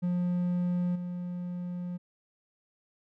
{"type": "tone with level steps", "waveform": "triangle", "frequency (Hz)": 177.5, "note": "F3", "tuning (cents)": 28, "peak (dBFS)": [-24, -31], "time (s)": [0.02, 1.98], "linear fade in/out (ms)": 20, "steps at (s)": 0.95, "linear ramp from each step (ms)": 10, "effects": []}